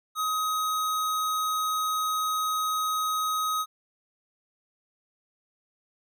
square tone, 1262 Hz, D#6, 24 cents sharp, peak -26 dBFS, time 0.15-3.66 s, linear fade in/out 50 ms, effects none

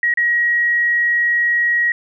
sine tone with dropouts, 1900 Hz, A#6, 33 cents sharp, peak -13 dBFS, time 0.03-1.92 s, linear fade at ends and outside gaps 2 ms, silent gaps 0.139-0.173 s, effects none

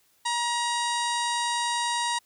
harmonic tone, 950 Hz, A#5, 33 cents sharp, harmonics 1 / 2 / 3 / 4 / 5 / 6 / 7 / 8 / 9 / 10, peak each -27 / -33 / -37 / -33 / -38 / -40 / -41 / -40 / -39 / -42 dBFS, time 0.25-2.19 s, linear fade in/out 10 ms, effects white hiss -65 dBFS RMS until 2.25 s

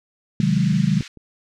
sine chord, Ab dominant seventh, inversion first, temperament equal, 130.81 / 155.56 / 185 / 207.7 Hz, C3 / Eb3 / Gb3 / Ab3, 0 / 0 / 0 / 0 cents, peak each -23 / -20 / -20 / -22 dBFS, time 0.4-1.01 s, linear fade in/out 2 ms
pink band-pass noise, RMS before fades -40 dBFS, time 0.4-1.08 s, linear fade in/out 5 ms, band 1600 to 6400 Hz, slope 24 dB/octave
click train, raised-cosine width 3 ms, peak -30 dBFS, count 6, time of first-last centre 0.43-1.173 s, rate 6.73 Hz
effects none

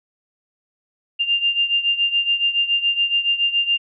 sine beating tone pair, 2794 / 2801.1 Hz, F7 / F7, 0 / +5 cents, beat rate 7.1 Hz, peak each -18 / -22 dBFS, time 1.19-3.78 s, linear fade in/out 20 ms, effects none

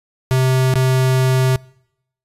square tone with dropouts, 130 Hz, C3, 11 cents flat, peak -13 dBFS, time 0.31-1.56 s, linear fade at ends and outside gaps 0 ms, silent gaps 0.739-0.756 s, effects noise-tail reverb RT60 0.8 s tail -25 dB re dry + resampled to 32000 Hz

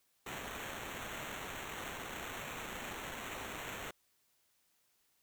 violet noise with sample-and-hold, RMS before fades -44 dBFS, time 0.26-3.91 s, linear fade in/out 5 ms, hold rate 4900 Hz, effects white hiss -75 dBFS RMS until 5.22 s

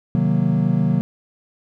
triangle chord, C half-diminished seventh, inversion none, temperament equal with one note detuned, 130.81 / 156.1 / 185 / 233.1 Hz, C3 / Eb3 / Gb3 / Bb3, 0 / +6 / 0 / 0 cents, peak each -20 / -18 / -18 / -21 dBFS, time 0.15-1.01 s, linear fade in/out 0 ms, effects none

